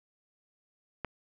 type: click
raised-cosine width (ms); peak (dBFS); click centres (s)
0.5; -19; 1.047
effects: none